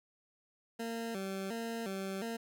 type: tone with vibrato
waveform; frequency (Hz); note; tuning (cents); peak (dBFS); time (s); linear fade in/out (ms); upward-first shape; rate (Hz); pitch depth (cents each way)
20% pulse; 210.5; G#3; +24; -32; 0.79-2.37; 10; square; 1.4; 150
effects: none